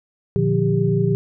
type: tone cluster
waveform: sine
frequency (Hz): 119.1 / 149.8 / 176.1 / 397.9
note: A#2 / D3 / F3 / G4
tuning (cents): +38 / +35 / +15 / +26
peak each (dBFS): -21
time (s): 0.36-1.15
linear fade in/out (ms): 0
effects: none